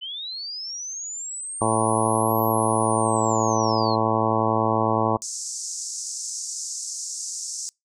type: linear two-way sweep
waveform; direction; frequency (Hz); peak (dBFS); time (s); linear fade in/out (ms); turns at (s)
sine; up then down; 2973 to 11780 to 4062; -30; 0.01-3.96; 20; 2.43
type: harmonic tone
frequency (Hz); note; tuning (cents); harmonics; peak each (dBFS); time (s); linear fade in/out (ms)
111; A2; +16; 1 / 2 / 3 / 4 / 5 / 6 / 7 / 8 / 9 / 10; -28 / -28 / -28 / -28 / -28 / -28 / -28 / -28 / -28 / -28; 1.61-5.17; 5
type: band-pass noise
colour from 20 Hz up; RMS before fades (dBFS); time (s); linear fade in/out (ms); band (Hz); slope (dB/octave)
white; -32; 5.22-7.69; 0; 5400 to 8000; 48
effects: noise-tail reverb RT60 0.2 s tail -26 dB re dry